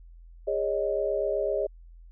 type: chord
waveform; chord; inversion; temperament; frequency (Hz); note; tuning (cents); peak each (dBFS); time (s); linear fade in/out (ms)
sine; Ab suspended fourth; none; equal with one note detuned; 408.9 / 554.4 / 622.3; Ab4 / Db5 / Eb5; -27 / 0 / 0; -29; 0.47-1.67; 10
effects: added 42 Hz sine -46 dBFS peak until 2.11 s